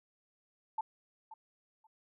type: tone with echo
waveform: sine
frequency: 882 Hz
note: A5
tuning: 4 cents sharp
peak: -31 dBFS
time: 0.78-0.81 s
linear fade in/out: 5 ms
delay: 530 ms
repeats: 2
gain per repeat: -15 dB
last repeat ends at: 1.87 s
effects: none